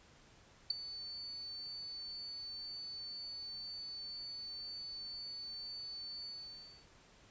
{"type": "tone with ADSR envelope", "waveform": "sine", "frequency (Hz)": 4499, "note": "C#8", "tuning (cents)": 25, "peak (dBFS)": -27, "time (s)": [0.7, 6.87], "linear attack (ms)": 5, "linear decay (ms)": 12, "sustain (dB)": -16, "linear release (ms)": 620, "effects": ["pink hiss -63 dBFS RMS until 7.3 s", "resampled to 16000 Hz"]}